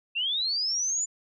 sine linear sweep, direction up, 2652 to 7100 Hz, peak -25 dBFS, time 0.15-1.06 s, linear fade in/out 20 ms, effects none

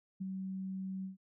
sine tone with ADSR envelope, 190 Hz, F#3, 46 cents sharp, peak -34 dBFS, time 0.2-1.17 s, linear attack 17 ms, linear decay 16 ms, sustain -3 dB, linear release 130 ms, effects none

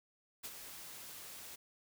white noise with ADSR envelope, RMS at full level -43 dBFS, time 0.43-1.56 s, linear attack 19 ms, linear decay 46 ms, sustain -7 dB, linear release 10 ms, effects none

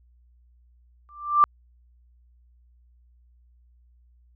sine tone with exponential growth, 1180 Hz, D6, 8 cents sharp, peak -10 dBFS, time 1.09-1.44 s, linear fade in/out 0 ms, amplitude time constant 76 ms, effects added 60 Hz sine -55 dBFS peak until 4.35 s

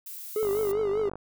violet noise, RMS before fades -40 dBFS, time 0.06-0.72 s, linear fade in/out 5 ms
triangle tone with vibrato, 415.3 Hz, G#4, in tune, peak -22 dBFS, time 0.36-1.09 s, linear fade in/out 2 ms, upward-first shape triangle, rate 5.1 Hz, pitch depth 120 cents each way
click train, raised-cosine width 1 ms, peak -24 dBFS, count 37, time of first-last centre 0.43-1.156 s, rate 49.6 Hz
effects none

